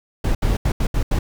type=noise bursts at uneven times; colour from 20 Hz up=brown; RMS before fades=-18 dBFS; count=6; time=0.24-0.35 / 0.42-0.57 / 0.65-0.72 / 0.8-0.87 / 0.94-1.03 / 1.11-1.19 s; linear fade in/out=5 ms; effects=none